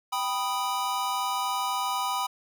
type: chord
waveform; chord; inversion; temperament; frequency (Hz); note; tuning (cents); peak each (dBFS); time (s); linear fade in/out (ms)
square; G augmented; none; equal; 784 / 987.8 / 1244.5; G5 / B5 / D#6; 0 / 0 / 0; -33 / -30 / -33; 0.12-2.27; 10
effects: none